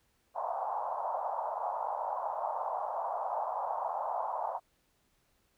white band-pass noise, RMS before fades -35 dBFS, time 0.34-4.6 s, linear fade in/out 50 ms, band 620 to 1000 Hz, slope 48 dB/octave, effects pink hiss -73 dBFS RMS until 5.57 s

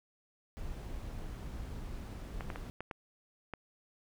brown noise, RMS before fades -42 dBFS, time 0.57-2.7 s, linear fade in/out 0 ms
clicks, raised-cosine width 0.5 ms, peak -25 dBFS, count 6, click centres 2.408 / 2.502 / 2.559 / 2.806 / 2.912 / 3.537 s
effects none

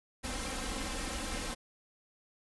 pink noise with comb filter, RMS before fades -37 dBFS, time 0.23-1.55 s, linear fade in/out 20 ms, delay 3.8 ms, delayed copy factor +0.9, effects resampled to 24000 Hz

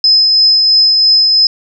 sine tone with tremolo, 5100 Hz, D#8, 42 cents sharp, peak -4 dBFS, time 0.04-1.47 s, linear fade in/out 2 ms, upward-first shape triangle, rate 3 Hz, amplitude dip 30%, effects none

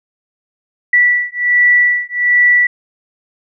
sine beating tone pair, 1957 / 1958.3 Hz, B6 / B6, -16 / -15 cents, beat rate 1.3 Hz, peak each -12 dBFS, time 0.93-2.67 s, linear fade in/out 5 ms, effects none

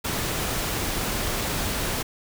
pink noise, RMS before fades -27 dBFS, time 0.04-2.03 s, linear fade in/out 10 ms, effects none

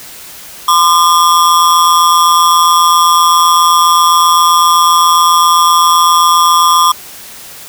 square ring-modulated tone, 1116 Hz, C#6, 11 cents sharp, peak -3 dBFS, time 0.68-6.92 s, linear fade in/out 5 ms, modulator 83.8 Hz, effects white hiss -31 dBFS RMS until 7.68 s

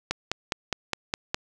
click train, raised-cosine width 0.2 ms, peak -8 dBFS, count 7, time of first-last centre 0.11-1.345 s, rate 4.86 Hz, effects none

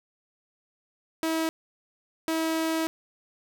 sawtooth tone bursts at uneven times, 322.7 Hz, E4, 37 cents flat, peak -21 dBFS, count 2, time 1.23-1.49 / 2.28-2.87 s, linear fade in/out 0 ms, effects none

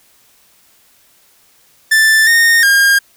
45% pulse tone with pitch steps, 1765 / 1841 / 1615 Hz, A6 / A#6 / G#6, +5 / -22 / -49 cents, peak -7 dBFS, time 1.91-2.99 s, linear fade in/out 10 ms, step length 360 ms, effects white hiss -51 dBFS RMS until 3.16 s

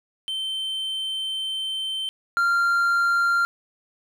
triangle tone pair in turn, 3100 / 1387.7 Hz, G7 / F6, -20 / -11 cents, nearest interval octave + major second, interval 1391 cents, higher first, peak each -24 / -16 dBFS, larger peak second, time 0.28-2.09 / 2.37-3.45 s, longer first, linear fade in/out 0 ms, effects none

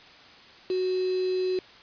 sine tone with quantisation, 370 Hz, F#4, in tune, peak -24 dBFS, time 0.7-1.59 s, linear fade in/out 2 ms, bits 6, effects white hiss -50 dBFS RMS until 1.82 s + resampled to 11025 Hz

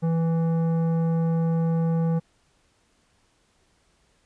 sine tone with tanh clipping, 164.81 Hz, E3, in tune, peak -22 dBFS, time 0.02-2.2 s, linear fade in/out 20 ms, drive 12 dB, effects pink hiss -65 dBFS RMS until 4.25 s + resampled to 22050 Hz

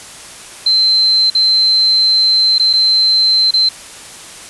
sine tone with dropouts, 4100 Hz, C8, 36 cents flat, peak -8 dBFS, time 0.66-3.69 s, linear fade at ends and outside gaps 5 ms, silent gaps 1.301-1.349 / 2.583-2.596 / 2.731-2.735 / 3.509-3.537 s, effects white hiss -33 dBFS RMS until 4.49 s + resampled to 24000 Hz

